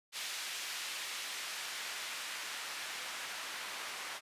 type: noise with band-pass filter sweep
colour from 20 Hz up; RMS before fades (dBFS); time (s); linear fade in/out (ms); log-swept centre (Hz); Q
white; -42; 0.12-4.21; 50; 2800 to 1500; 0.71
effects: resampled to 32000 Hz